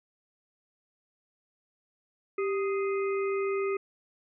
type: harmonic tone with a mistuned harmonic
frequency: 415.3 Hz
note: G#4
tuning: in tune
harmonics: 1 / 3 / 5 / 6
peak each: -27 / -37 / -41 / -43 dBFS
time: 2.38-3.77 s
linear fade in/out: 5 ms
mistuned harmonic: 1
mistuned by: -97 cents
effects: none